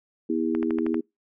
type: harmonic tone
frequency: 81 Hz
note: E2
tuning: 30 cents flat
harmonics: 3 / 4 / 5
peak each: -27 / -25 / -30 dBFS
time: 0.29-1.01 s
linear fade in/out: 10 ms
type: click train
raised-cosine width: 0.5 ms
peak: -20 dBFS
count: 6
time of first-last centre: 0.55-0.944 s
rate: 12.7 Hz
effects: noise-tail reverb RT60 0.2 s tail -26 dB re dry